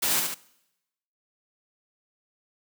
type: noise with echo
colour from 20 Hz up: white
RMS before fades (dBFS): -25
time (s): 0.02-0.2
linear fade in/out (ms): 10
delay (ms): 73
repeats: 2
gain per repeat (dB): -4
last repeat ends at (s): 0.346
effects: noise-tail reverb RT60 0.9 s tail -22 dB re dry + high-pass 150 Hz 12 dB/octave